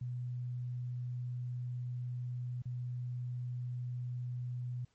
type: tone with dropouts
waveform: sine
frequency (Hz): 123.47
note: B2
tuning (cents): 0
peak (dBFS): -36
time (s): 0.01-4.85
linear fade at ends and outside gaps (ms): 5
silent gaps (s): 2.621-2.655
effects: pink hiss -75 dBFS RMS until 4.94 s + MP3 32 kbps